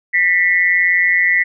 sine tone with amplitude modulation, 1975.5 Hz, B6, in tune, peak -7 dBFS, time 0.13-1.44 s, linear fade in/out 20 ms, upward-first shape sine, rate 179 Hz, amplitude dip 85%, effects none

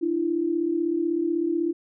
sine tone pair together, 302.7 / 338.8 Hz, D#4 / E4, -48 / +48 cents, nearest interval major second, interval 196 cents, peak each -27 / -23 dBFS, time 0.01-1.73 s, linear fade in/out 20 ms, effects none

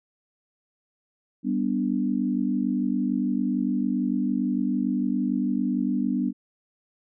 sine chord, G major, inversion none, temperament equal, 196 / 246.9 / 293.7 Hz, G3 / B3 / D4, 0 / 0 / 0 cents, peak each -27 / -25 / -28 dBFS, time 1.43-6.33 s, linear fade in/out 50 ms, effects none

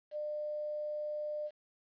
sine tone with quantisation, 600 Hz, D5, 37 cents sharp, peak -35 dBFS, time 0.11-1.51 s, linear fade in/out 50 ms, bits 10, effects resampled to 11025 Hz

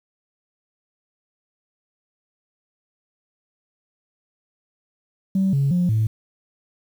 sine tone with pitch steps, 192 / 138.8 / 177.5 / 109.8 Hz, G3 / C#3 / F3 / A2, -36 / +3 / +28 / -3 cents, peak -15 dBFS, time 5.35-6.07 s, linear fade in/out 5 ms, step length 180 ms, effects tanh soft clip ceiling -13 dBFS + 8-bit

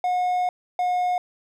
triangle tone pair in turn, 724 / 721.3 Hz, F#5 / F#5, -38 / -44 cents, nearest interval unison, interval 6 cents, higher first, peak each -18 dBFS, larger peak neither, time 0.04-0.49 / 0.79-1.18 s, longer first, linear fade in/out 2 ms, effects none

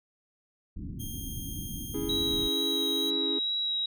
pink low-pass noise, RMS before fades -38 dBFS, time 0.76-2.49 s, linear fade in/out 10 ms, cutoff 310 Hz, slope 48 dB/octave
5% pulse tone, 3208 Hz, G7, 39 cents sharp, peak -31 dBFS, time 0.99-3.11 s, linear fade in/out 20 ms
triangle chord, C# minor, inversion none, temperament equal, 277.2 / 329.6 / 415.3 Hz, C#4 / E4 / G#4, 0 / 0 / 0 cents, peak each -33 dBFS, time 1.94-3.39 s, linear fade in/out 5 ms
sine tone with vibrato, 3857 Hz, B7, 42 cents flat, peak -27 dBFS, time 2.09-3.86 s, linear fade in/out 5 ms, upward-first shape sine, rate 2.2 Hz, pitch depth 10 cents each way
effects none

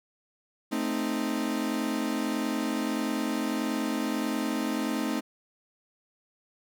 40% pulse chord, A diminished, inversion none, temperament equal, 220 / 261.6 / 311.1 Hz, A3 / C4 / Eb4, 0 / 0 / 0 cents, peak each -31 dBFS, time 0.71-5.21 s, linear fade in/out 20 ms, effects none

